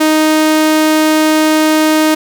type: tone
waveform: sawtooth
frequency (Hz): 311.1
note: D#4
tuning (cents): 0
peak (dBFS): -4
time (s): 0-2.15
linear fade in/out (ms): 10
effects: none